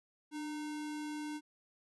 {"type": "tone with sample-and-hold", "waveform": "sine", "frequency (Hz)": 299, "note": "D4", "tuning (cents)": 31, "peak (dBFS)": -38, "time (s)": [0.31, 1.41], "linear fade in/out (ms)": 50, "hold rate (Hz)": 1225, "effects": ["resampled to 24000 Hz"]}